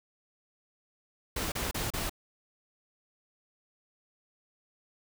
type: noise bursts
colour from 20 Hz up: pink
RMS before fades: -33 dBFS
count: 4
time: 1.36-2.096 s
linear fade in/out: 5 ms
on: 160 ms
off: 32 ms
effects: none